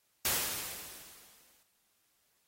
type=noise with exponential decay; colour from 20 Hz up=white; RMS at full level=-29 dBFS; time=0.25-1.63 s; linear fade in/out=2 ms; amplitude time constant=300 ms; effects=white hiss -74 dBFS RMS until 2.47 s + AAC 48 kbps